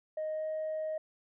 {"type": "tone with pitch glide", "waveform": "sine", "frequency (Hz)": [622.3, 625.9], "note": ["D#5", "D#5"], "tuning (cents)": [0, 10], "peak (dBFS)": -31, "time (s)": [0.17, 0.98], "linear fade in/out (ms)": 5, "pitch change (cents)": 10, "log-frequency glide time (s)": [0.33, 0.46], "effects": ["tanh soft clip ceiling -30 dBFS"]}